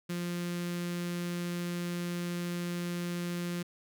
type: tone with notch filter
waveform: sawtooth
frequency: 174.61 Hz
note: F3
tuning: in tune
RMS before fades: -35 dBFS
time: 0.09-3.63 s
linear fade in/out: 10 ms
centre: 770 Hz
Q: 0.92
effects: none